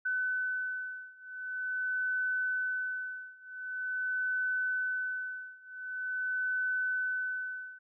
sine beating tone pair, 1508 / 1508.45 Hz, F#6 / F#6, +32 / +33 cents, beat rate 0.45 Hz, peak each -35 / -34 dBFS, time 0.05-7.79 s, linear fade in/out 10 ms, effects none

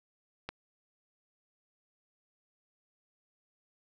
click, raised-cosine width 0.3 ms, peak -21 dBFS, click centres 0.49 s, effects none

